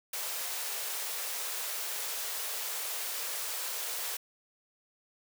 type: high-pass noise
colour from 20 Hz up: white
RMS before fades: -36 dBFS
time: 0.13-4.17 s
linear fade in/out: 5 ms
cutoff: 400 Hz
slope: 48 dB/octave
effects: none